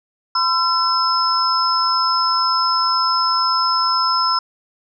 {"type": "tone cluster", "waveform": "sine", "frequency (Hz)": [1020, 1349, 5200], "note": ["C6", "E6", "E8"], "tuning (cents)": [-44, 40, -24], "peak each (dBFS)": -19, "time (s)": [0.35, 4.39], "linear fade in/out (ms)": 5, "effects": []}